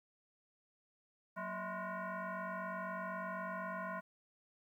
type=tone with frequency modulation; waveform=sine; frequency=185 Hz; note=F#3; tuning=in tune; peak=-39 dBFS; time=1.36-4.01 s; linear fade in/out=20 ms; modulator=418 Hz; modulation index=3.5; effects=12-bit